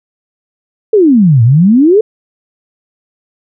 sine exponential two-way sweep, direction down then up, 455.2 to 110 to 455.2 Hz, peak -3 dBFS, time 0.93-2.01 s, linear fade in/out 5 ms, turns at 1.43 s, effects none

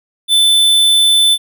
square tone, 3520 Hz, A7, in tune, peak -8 dBFS, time 0.28-1.38 s, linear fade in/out 50 ms, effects none

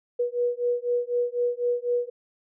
sine beating tone pair, 483.1 / 487.1 Hz, B4 / B4, -38 / -24 cents, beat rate 4 Hz, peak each -26 dBFS, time 0.19-2.1 s, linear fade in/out 10 ms, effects none

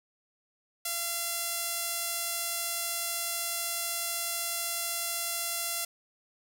sawtooth tone with band-pass filter, 684 Hz, F5, 36 cents flat, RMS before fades -33 dBFS, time 0.85-5.85 s, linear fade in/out 5 ms, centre 12000 Hz, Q 0.74, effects none

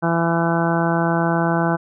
harmonic tone, 167.6 Hz, E3, 29 cents sharp, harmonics 1 / 2 / 3 / 4 / 5 / 6 / 7 / 8 / 9, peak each -20 / -23 / -28 / -24 / -25 / -28 / -31 / -30 / -27 dBFS, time 0.02-1.77 s, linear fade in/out 20 ms, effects none

